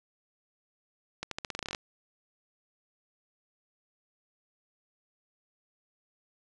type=accelerating click train; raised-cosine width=0.2 ms; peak=-17 dBFS; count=13; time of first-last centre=1.23-1.748 s; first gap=83 ms; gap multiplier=0.87; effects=resampled to 22050 Hz